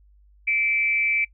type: tone with frequency modulation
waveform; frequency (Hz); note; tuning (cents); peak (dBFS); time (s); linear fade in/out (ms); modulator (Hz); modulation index
sine; 2322; D7; -20; -19; 0.47-1.25; 10; 215; 0.46
effects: noise-tail reverb RT60 0.1 s tail -23 dB re dry + added 50 Hz sine -52 dBFS peak until 1.33 s